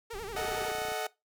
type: tone with vibrato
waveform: sawtooth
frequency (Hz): 424.6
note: G#4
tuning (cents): +38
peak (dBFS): -34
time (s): 0.1-0.72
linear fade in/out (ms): 10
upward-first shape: sine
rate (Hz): 11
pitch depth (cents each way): 180
type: noise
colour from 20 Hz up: brown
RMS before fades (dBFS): -48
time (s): 0.13-0.64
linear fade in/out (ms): 2
type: click train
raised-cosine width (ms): 2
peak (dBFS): -33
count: 18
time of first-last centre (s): 0.35-0.919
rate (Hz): 29.9
type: chord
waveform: sawtooth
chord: D# diminished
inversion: second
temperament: equal with one note detuned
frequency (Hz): 437 / 622.3 / 740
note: A4 / D#5 / F#5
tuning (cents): -12 / 0 / 0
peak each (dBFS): -33 / -34 / -31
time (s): 0.36-1.07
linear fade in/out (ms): 5
effects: noise-tail reverb RT60 0.2 s tail -20 dB re dry